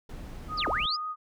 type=noise; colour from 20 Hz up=brown; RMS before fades=-40 dBFS; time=0.09-0.86 s; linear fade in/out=5 ms
type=tone with vibrato; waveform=sine; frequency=1240 Hz; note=D#6; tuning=6 cents flat; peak=-31 dBFS; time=0.48-1.16 s; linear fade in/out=50 ms; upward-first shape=triangle; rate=5.5 Hz; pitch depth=15 cents each way
type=linear two-way sweep; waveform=sine; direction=down then up; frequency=5280 to 235.5 to 5280 Hz; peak=-27 dBFS; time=0.57-0.97 s; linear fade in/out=20 ms; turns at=0.68 s
effects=none